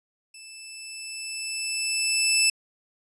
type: tone with level ramp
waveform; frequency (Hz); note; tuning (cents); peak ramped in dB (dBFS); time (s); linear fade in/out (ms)
15% pulse; 2637; E7; 0; -36 to -10; 0.34-2.5; 5
effects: resampled to 24000 Hz